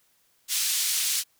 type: band-pass noise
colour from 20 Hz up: white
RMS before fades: -26 dBFS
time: 0.48-1.24 s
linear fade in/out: 50 ms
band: 3000 to 10000 Hz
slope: 12 dB/octave
effects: white hiss -66 dBFS RMS until 1.39 s